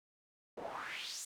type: noise with band-pass filter sweep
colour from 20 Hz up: pink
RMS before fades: -44 dBFS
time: 0.57-1.25 s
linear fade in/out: 5 ms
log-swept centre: 460 to 8300 Hz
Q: 3.1
effects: none